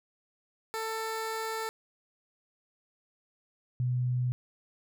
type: tone pair in turn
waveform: 15% pulse / sine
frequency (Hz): 444.4 / 124.71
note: A4 / B2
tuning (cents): +17 / +17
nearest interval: octave + minor seventh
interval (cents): 2200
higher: first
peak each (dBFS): -26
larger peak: neither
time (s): 0.74-1.69 / 3.8-4.32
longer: first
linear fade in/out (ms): 0
effects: none